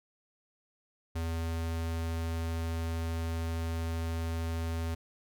square tone, 82.41 Hz, E2, in tune, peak -32 dBFS, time 1.15-4.95 s, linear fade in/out 10 ms, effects none

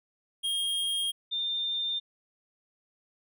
square / sine tone pair in turn, 3239 / 3606 Hz, G#7 / A7, -44 / +42 cents, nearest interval major second, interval 186 cents, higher second, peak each -28 dBFS, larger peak neither, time 0.43-1.12 / 1.31-2 s, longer neither, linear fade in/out 20 ms, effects none

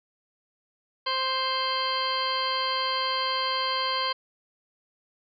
harmonic tone, 524 Hz, C5, 2 cents sharp, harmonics 1 / 2 / 3 / 4 / 5 / 6 / 8 / 9, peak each -35 / -28 / -37 / -36 / -41 / -32 / -33 / -35 dBFS, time 1.06-4.13 s, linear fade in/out 10 ms, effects none

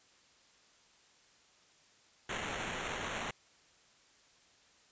white noise with sample-and-hold, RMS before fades -39 dBFS, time 2.29-3.31 s, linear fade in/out 5 ms, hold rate 4900 Hz, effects white hiss -65 dBFS RMS until 4.91 s + resampled to 16000 Hz

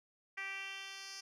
10% pulse tone with band-pass filter sweep, 390 Hz, G4, 9 cents flat, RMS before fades -45 dBFS, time 0.37-1.21 s, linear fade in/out 10 ms, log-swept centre 2100 to 5100 Hz, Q 3, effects none

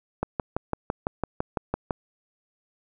click train, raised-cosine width 1 ms, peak -11 dBFS, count 11, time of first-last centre 0.23-1.908 s, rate 5.96 Hz, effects none

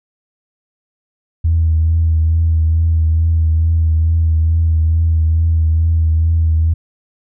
sine tone with vibrato, 81 Hz, E2, 30 cents flat, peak -9 dBFS, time 1.44-6.74 s, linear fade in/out 10 ms, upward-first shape triangle, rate 2.3 Hz, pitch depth 34 cents each way, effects tanh soft clip ceiling -5 dBFS

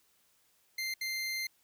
25% pulse tone bursts at uneven times, 2090 Hz, C7, 2 cents flat, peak -30 dBFS, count 2, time 0.78-0.94 / 1.01-1.47 s, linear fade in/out 5 ms, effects white hiss -70 dBFS RMS until 1.63 s

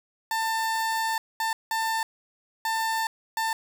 30% pulse tone bursts at uneven times, 894 Hz, A5, 27 cents sharp, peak -22 dBFS, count 5, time 0.31-1.18 / 1.4-1.53 / 1.71-2.03 / 2.65-3.07 / 3.37-3.53 s, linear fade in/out 2 ms, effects none

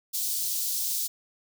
white high-pass noise, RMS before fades -29 dBFS, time 0.13-1.08 s, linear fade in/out 20 ms, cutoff 4100 Hz, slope 24 dB/octave, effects none

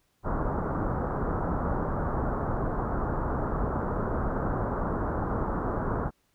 pink low-pass noise, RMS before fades -29 dBFS, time 0.23-6.11 s, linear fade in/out 50 ms, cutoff 1400 Hz, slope 48 dB/octave, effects pink hiss -71 dBFS RMS until 6.34 s

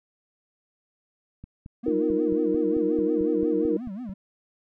click train, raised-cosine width 5 ms, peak -28 dBFS, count 13, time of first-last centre 1.44-4.095 s, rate 4.52 Hz
triangle tone with vibrato, 220 Hz, A3, in tune, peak -30 dBFS, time 1.83-4.14 s, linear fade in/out 10 ms, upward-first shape sine, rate 5.6 Hz, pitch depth 270 cents each way
sine chord, Eb suspended second, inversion none, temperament just, 311.1 / 350 / 466.7 Hz, Eb4 / F4 / Bb4, 0 / +4 / +2 cents, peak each -24 / -29 / -25 dBFS, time 1.86-3.77 s, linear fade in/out 5 ms
effects none

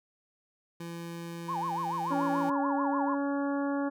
25% pulse tone, 169.1 Hz, E3, 44 cents sharp, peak -34 dBFS, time 0.8-2.5 s, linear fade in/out 5 ms
sine tone with vibrato, 928 Hz, A#5, 8 cents flat, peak -30 dBFS, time 1.48-3.15 s, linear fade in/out 10 ms, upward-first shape sine, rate 6.9 Hz, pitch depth 280 cents each way
harmonic tone, 281.3 Hz, C#4, 26 cents sharp, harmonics 1 / 2 / 3 / 4 / 5 / 6, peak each -29 / -35 / -39 / -41 / -43 / -45 dBFS, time 2.1-3.9 s, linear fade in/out 20 ms
effects none

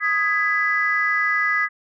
sine chord, G# minor, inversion second, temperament just, 1245.9 / 1661.2 / 1993.5 Hz, D#6 / G#6 / B6, +2 / 0 / +16 cents, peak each -23 / -22 / -20 dBFS, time 0-1.69 s, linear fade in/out 50 ms, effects tanh soft clip ceiling -9 dBFS

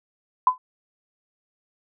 sine tone with exponential decay, 1013 Hz, B5, 44 cents sharp, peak -9 dBFS, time 0.47-0.58 s, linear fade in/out 2 ms, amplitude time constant 22 ms, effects none

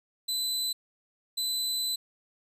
sawtooth tone bursts at uneven times, 4015 Hz, B7, 28 cents sharp, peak -25 dBFS, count 2, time 0.28-0.73 / 1.37-1.96 s, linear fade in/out 10 ms, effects resampled to 32000 Hz + 11-bit

